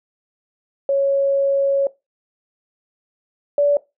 sine tone pair in turn, 553 / 576.4 Hz, C#5 / D5, -4 / -33 cents, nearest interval minor second, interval 71 cents, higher second, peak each -14 / -12 dBFS, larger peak second, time 0.89-1.87 / 3.58-3.77 s, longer first, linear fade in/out 2 ms, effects noise-tail reverb RT60 0.2 s tail -18 dB re dry

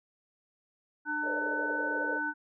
harmonic tone, 300 Hz, D4, 37 cents sharp, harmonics 1 / 3 / 5, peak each -38 / -37 / -31 dBFS, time 1.05-2.34 s, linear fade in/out 50 ms
white band-pass noise, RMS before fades -38 dBFS, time 1.22-2.21 s, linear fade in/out 50 ms, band 420 to 610 Hz, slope 96 dB/octave
effects none

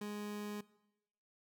30% pulse tone, 207.7 Hz, G#3, in tune, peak -38 dBFS, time 0.01-0.61 s, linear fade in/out 5 ms, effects noise-tail reverb RT60 0.9 s tail -20 dB re dry

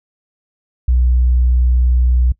sine tone, 61.74 Hz, B1, in tune, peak -8 dBFS, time 0.88-2.32 s, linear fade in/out 5 ms, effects noise-tail reverb RT60 0.1 s tail -22 dB re dry + tanh soft clip ceiling -6 dBFS

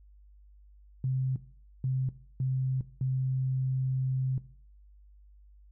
sine tone bursts at uneven times, 130.81 Hz, C3, in tune, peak -26 dBFS, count 4, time 1.04-1.36 / 1.84-2.09 / 2.4-2.81 / 3.01-4.38 s, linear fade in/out 2 ms, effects noise-tail reverb RT60 0.5 s tail -17 dB re dry + added 50 Hz sine -53 dBFS peak until 5.71 s

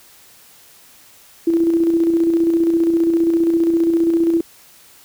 sine tone with tremolo, 333.1 Hz, E4, 18 cents sharp, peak -11 dBFS, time 1.47-4.41 s, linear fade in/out 5 ms, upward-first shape square, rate 15 Hz, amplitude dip 35%, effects white hiss -47 dBFS RMS until 5.04 s

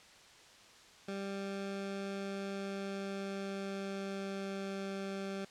20% pulse tone with pitch glide, 196.8 to 195.21 Hz, G3 to G3, +7 to -7 cents, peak -33 dBFS, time 1.08-5.45 s, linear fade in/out 5 ms, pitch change -14 cents, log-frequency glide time 2.43-4.91 s, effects white hiss -58 dBFS RMS until 5.5 s + low-pass 6000 Hz 12 dB/octave

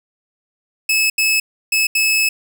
sawtooth tone bursts at uneven times, 2595 Hz, E7, 28 cents flat, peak -10 dBFS, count 4, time 0.89-1.1 / 1.18-1.4 / 1.72-1.87 / 1.95-2.29 s, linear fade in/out 5 ms, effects none

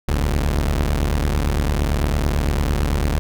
sawtooth tone pair together, 40.51 / 72.1 Hz, E1 / D2, -29 / -31 cents, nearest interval minor seventh, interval 998 cents, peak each -16 dBFS, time 0.08-3.19 s, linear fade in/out 0 ms, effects none

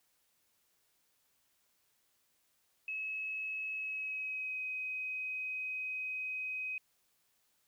sine tone with pitch glide, 2577 to 2520 Hz, E7 to D#7, -40 to +21 cents, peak -36 dBFS, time 2.88-6.78 s, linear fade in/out 2 ms, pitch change -39 cents, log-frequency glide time 3.74-4.62 s, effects white hiss -75 dBFS RMS until 7.67 s

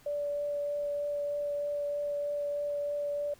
sine tone with vibrato, 580 Hz, D5, 22 cents flat, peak -30 dBFS, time 0.06-3.34 s, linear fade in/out 5 ms, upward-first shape triangle, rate 3.2 Hz, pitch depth 9 cents each way, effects pink hiss -60 dBFS RMS until 3.39 s

